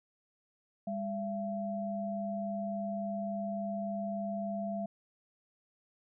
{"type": "tone pair together", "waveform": "sine", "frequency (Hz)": [201.5, 675], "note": ["G3", "E5"], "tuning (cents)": [48, 41], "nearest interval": "octave + major sixth", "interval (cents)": 2093, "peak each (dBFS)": [-36, -36], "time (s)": [0.87, 4.86], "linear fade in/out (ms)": 5, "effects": []}